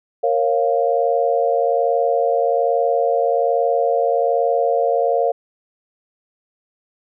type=chord; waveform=sine; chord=Bb minor; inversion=none; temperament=equal with one note detuned; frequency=466.2 / 547.4 / 698.5 Hz; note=Bb4 / Db5 / F5; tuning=0 / -22 / 0 cents; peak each=-19 dBFS; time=0.23-5.32 s; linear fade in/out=10 ms; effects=none